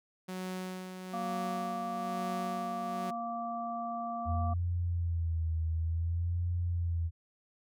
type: tone with tremolo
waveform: sawtooth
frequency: 185 Hz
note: F#3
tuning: in tune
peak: -32 dBFS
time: 0.28-3.11 s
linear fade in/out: 10 ms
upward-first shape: sine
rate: 1.1 Hz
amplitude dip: 50%
type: harmonic tone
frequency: 233.1 Hz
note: A#3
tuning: in tune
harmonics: 1 / 3 / 5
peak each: -41 / -36 / -40 dBFS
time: 1.13-4.54 s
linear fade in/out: 10 ms
type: tone with vibrato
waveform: sine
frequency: 84.1 Hz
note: E2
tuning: 35 cents sharp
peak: -29 dBFS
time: 4.25-7.11 s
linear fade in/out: 50 ms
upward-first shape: sine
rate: 0.55 Hz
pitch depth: 70 cents each way
effects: none